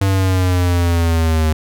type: exponential sweep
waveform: square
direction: down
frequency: 98 to 77.78 Hz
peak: -13 dBFS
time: 0.01-1.53 s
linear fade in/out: 5 ms
effects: none